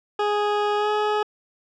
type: tone with pitch glide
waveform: 20% pulse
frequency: 415.3 to 421.8 Hz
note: G#4 to G#4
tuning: 0 to +27 cents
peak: -15 dBFS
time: 0.19-1.23 s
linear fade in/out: 5 ms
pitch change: +27 cents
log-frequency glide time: 0.77-0.89 s
effects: low-pass 3000 Hz 12 dB/octave